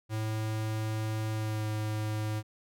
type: tone with pitch glide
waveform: square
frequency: 109.2 to 107.57 Hz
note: A2 to A2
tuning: -13 to -39 cents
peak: -31 dBFS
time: 0.09-2.43 s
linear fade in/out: 50 ms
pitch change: -26 cents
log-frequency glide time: 1.32-1.67 s
effects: none